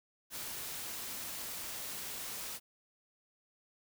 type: noise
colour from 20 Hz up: white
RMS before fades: -42 dBFS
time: 0.3-2.6 s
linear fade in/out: 50 ms
effects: none